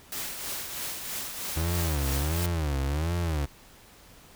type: noise with tremolo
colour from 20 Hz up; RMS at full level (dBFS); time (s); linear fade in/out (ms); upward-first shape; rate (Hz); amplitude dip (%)
white; -33; 0.12-2.46; 2; triangle; 3.1; 50
type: tone with vibrato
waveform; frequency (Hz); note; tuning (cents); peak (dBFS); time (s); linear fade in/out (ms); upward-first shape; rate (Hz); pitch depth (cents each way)
35% pulse; 76.9; D#2; -20; -24; 1.56-3.46; 10; sine; 1.4; 220
effects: pink hiss -53 dBFS RMS until 4.35 s